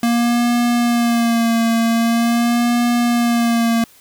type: tone with vibrato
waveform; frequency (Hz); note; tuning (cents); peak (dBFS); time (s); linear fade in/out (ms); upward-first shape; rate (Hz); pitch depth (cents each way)
square; 234.2; A#3; +8; -14; 0.03-3.84; 2; sine; 0.44; 39
effects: white hiss -48 dBFS RMS until 4 s